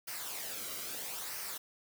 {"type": "noise with flanger", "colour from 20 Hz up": "white", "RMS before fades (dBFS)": -41, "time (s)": [0.07, 1.58], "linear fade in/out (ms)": 10, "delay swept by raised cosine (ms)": [0.27, 1.16], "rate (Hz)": 0.76, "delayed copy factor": -0.55, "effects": []}